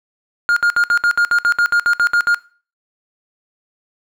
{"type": "tone bursts", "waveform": "triangle", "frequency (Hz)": 1416, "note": "F6", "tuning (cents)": 23, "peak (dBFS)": -9, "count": 14, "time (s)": [0.49, 2.345], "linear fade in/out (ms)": 0, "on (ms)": 74, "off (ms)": 63, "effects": ["noise-tail reverb RT60 0.4 s tail -20 dB re dry"]}